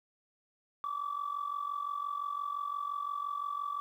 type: tone with amplitude modulation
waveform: sine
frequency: 1154 Hz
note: D6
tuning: 31 cents flat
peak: -29 dBFS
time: 0.84-3.8 s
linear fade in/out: 0 ms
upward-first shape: sine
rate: 45.8 Hz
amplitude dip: 80%
effects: tanh soft clip ceiling -28 dBFS + 11-bit